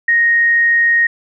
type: tone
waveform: sine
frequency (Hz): 1867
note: A#6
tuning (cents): +2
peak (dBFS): -9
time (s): 0.08-1.07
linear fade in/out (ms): 5
effects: none